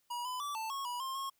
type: tone with pitch steps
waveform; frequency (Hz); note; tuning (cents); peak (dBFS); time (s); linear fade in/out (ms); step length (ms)
square; 963 / 1005 / 1158 / 886 / 1097 / 974 / 1061 / 1086; B5 / B5 / D6 / A5 / C#6 / B5 / C6 / C#6; -44 / +30 / -25 / +12 / -18 / -24 / +24 / -36; -37; 0.1-1.3; 10; 150
effects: white hiss -75 dBFS RMS until 1.39 s